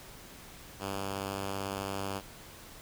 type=tone; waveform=5% pulse; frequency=98 Hz; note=G2; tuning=in tune; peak=-23 dBFS; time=0.79-2.22 s; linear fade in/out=50 ms; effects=pink hiss -50 dBFS RMS until 2.81 s